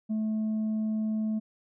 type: tone with tanh clipping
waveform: sine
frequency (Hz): 217.2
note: A3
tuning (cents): -22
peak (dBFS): -27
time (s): 0.09-1.4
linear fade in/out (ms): 20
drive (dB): 2
effects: none